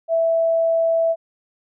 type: tone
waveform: sine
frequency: 659.3 Hz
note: E5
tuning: in tune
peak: -15 dBFS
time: 0.08-1.16 s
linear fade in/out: 50 ms
effects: none